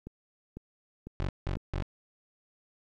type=click train; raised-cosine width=3 ms; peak=-28 dBFS; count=4; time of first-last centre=0.07-1.57 s; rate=2 Hz
type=tone bursts; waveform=20% pulse; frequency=46.81 Hz; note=F#1; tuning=21 cents sharp; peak=-25 dBFS; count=3; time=1.2-1.824 s; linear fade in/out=0 ms; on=88 ms; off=180 ms
effects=low-pass 4000 Hz 12 dB/octave + 11-bit